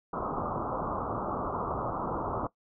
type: low-pass noise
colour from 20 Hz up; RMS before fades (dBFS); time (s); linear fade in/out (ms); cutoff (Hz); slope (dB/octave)
white; -33; 0.13-2.47; 5; 1300; 96
effects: noise-tail reverb RT60 0.1 s tail -18 dB re dry